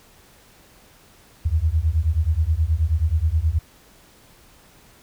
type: beating tone pair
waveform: sine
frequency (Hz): 75 / 84.4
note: D2 / E2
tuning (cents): +37 / +41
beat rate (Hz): 9.4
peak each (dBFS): -20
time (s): 1.45-3.59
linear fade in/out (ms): 10
effects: pink hiss -52 dBFS RMS until 5.02 s